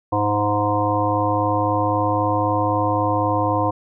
harmonic tone, 103.83 Hz, G#2, in tune, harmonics 1 / 3 / 5 / 7 / 9 / 10, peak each -24 / -24 / -24 / -24 / -24 / -24 dBFS, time 0.12-3.71 s, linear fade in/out 10 ms, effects none

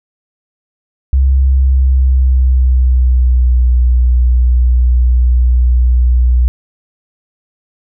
sine tone with pitch glide, 66.5 to 61.33 Hz, C2 to B1, +29 to -11 cents, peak -6 dBFS, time 1.13-6.48 s, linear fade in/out 0 ms, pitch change -140 cents, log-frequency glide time 1.4-3.69 s, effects none

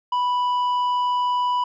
sine tone with tanh clipping, 987 Hz, B5, 1 cent flat, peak -20 dBFS, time 0.12-1.64 s, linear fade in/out 5 ms, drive 6 dB, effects none

